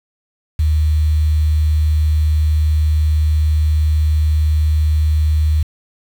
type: tone with quantisation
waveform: sine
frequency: 76.9 Hz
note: D#2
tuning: 20 cents flat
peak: -11 dBFS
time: 0.59-5.63 s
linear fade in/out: 5 ms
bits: 6
effects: none

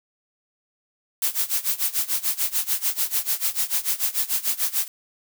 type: noise with tremolo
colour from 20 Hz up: blue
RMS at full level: -21 dBFS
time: 1.22-4.88 s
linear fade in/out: 2 ms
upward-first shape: sine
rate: 6.8 Hz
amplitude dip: 90%
effects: none

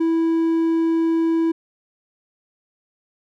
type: tone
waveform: triangle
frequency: 328.4 Hz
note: E4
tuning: 6 cents flat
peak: -14 dBFS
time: 0-1.52 s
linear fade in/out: 10 ms
effects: none

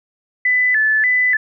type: tone with vibrato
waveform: sine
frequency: 1864.7 Hz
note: A#6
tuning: in tune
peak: -12 dBFS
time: 0.45-1.37 s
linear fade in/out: 5 ms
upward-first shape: square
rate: 1.7 Hz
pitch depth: 120 cents each way
effects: none

